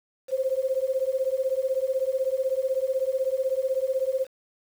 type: beating tone pair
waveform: sine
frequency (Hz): 518 / 534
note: C5 / C5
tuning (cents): -17 / +35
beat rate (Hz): 16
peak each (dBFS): -26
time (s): 0.28-4.27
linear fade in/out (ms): 50
effects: 8-bit